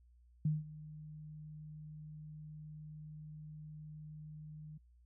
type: tone with ADSR envelope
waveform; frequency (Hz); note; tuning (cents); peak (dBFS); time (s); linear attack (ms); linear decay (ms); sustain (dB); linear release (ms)
sine; 153.2; D#3; -27; -28; 0.45-4.78; 4; 180; -19; 10
effects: noise-tail reverb RT60 0.1 s tail -24 dB re dry + added 60 Hz sine -62 dBFS peak until 5.05 s